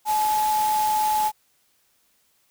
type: tone in noise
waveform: sine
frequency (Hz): 855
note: A5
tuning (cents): -50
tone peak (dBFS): -19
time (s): 0.05-1.32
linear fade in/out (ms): 50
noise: white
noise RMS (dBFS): -32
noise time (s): 0.05-1.32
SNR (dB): +10
effects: white hiss -65 dBFS RMS until 2.5 s